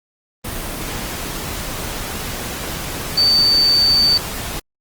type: tone in noise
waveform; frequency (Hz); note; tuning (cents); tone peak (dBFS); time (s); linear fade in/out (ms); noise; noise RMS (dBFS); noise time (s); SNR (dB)
sine; 4573; D8; -47; -11; 3.17-4.18; 10; pink; -26; 0.44-4.6; +12
effects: Opus 24 kbps